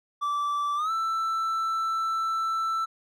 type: tone with pitch glide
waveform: triangle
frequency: 1163 to 1328.2 Hz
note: D6 to E6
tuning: -17 to +13 cents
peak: -23 dBFS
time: 0.21-2.86 s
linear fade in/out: 20 ms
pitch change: +230 cents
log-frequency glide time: 0.76-0.91 s
effects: none